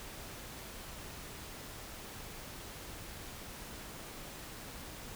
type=silence; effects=pink hiss -47 dBFS RMS until 5.15 s